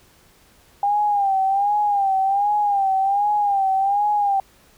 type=tone with vibrato; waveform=sine; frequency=800 Hz; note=G5; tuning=35 cents sharp; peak=-16 dBFS; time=0.83-4.4 s; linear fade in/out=2 ms; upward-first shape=sine; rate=1.3 Hz; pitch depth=75 cents each way; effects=pink hiss -54 dBFS RMS until 4.77 s